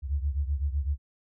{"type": "beating tone pair", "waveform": "sine", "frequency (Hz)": [69, 76.9], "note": ["C#2", "D#2"], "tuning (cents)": [-7, -20], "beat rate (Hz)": 7.9, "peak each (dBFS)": [-27, -31], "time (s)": [0.02, 0.98], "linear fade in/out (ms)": 50, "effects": []}